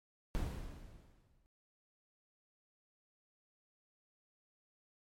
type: noise with exponential decay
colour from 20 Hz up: brown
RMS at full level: -35 dBFS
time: 0.35-1.46 s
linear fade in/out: 0 ms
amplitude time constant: 240 ms
effects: MP3 64 kbps